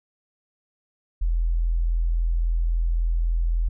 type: tone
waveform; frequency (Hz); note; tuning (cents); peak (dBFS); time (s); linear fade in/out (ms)
sine; 41.84; E1; +27; -19; 1.21-3.69; 10
effects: none